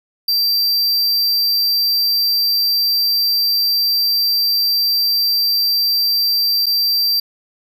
square tone with dropouts, 4699 Hz, D8, in tune, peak -14 dBFS, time 0.28-7.2 s, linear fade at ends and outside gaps 5 ms, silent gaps 6.659-6.665 s, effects none

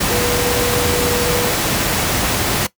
sine tone in noise, 485.7 Hz, B4, 29 cents flat, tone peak -19 dBFS, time 0.1-1.51 s, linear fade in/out 10 ms, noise pink, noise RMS -17 dBFS, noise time 0-2.67 s, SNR -5 dB, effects noise-tail reverb RT60 0.1 s tail -17 dB re dry + high-pass 60 Hz 12 dB/octave

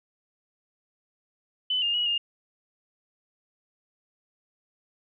sine tone with pitch steps, 3012 / 2819 / 2911 / 2825 Hz, F#7 / F7 / F#7 / F7, +30 / +16 / -29 / +19 cents, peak -23 dBFS, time 1.7-2.18 s, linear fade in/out 5 ms, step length 120 ms, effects none

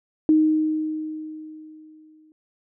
sine tone with exponential decay, 311.1 Hz, D#4, in tune, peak -12 dBFS, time 0.29-2.32 s, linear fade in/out 1 ms, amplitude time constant 440 ms, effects none

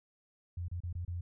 sine tone with dropouts, 87.31 Hz, F2, in tune, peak -35 dBFS, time 0.57-1.21 s, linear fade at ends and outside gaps 5 ms, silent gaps 0.683-0.714 / 0.804-0.835 / 0.928-0.951 / 1.05-1.078 s, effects none

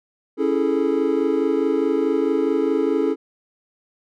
triangle chord, A major seventh, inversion first, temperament equal, 277.2 / 329.6 / 415.3 / 440 Hz, C#4 / E4 / G#4 / A4, 0 / 0 / 0 / 0 cents, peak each -21 dBFS, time 0.37-3.16 s, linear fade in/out 50 ms, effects none

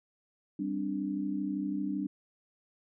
sine chord, G suspended fourth, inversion none, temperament just, 196 / 261.3 / 294 Hz, G3 / C4 / D4, 0 / -2 / +2 cents, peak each -35 / -38 / -33 dBFS, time 0.59-2.07 s, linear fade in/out 5 ms, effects none

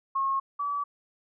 sine tone pair in turn, 1085 / 1147.4 Hz, C#6 / D6, -37 / -41 cents, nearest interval minor second, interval 96 cents, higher second, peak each -24 / -27 dBFS, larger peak first, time 0.15-0.4 / 0.59-0.84 s, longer neither, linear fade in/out 10 ms, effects none

